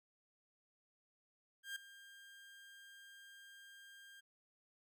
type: tone with ADSR envelope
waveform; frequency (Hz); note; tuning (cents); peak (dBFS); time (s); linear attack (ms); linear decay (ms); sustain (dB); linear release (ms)
30% pulse; 1600; G6; +35; -38; 1.63-4.21; 130; 4; -16; 16
effects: none